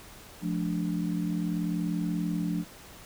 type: chord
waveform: sine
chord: D minor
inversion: first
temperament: equal with one note detuned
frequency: 174.61 / 215.1 / 293.7 Hz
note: F3 / A3 / D4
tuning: 0 / -39 / 0 cents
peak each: -29 / -34 / -33 dBFS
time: 0.41-2.65 s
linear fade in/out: 50 ms
effects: pink hiss -49 dBFS RMS until 3.05 s